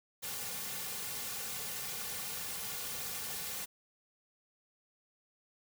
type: noise with comb filter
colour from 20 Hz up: white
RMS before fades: -40 dBFS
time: 0.22-3.66 s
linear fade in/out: 20 ms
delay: 3.1 ms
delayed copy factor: -1
effects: none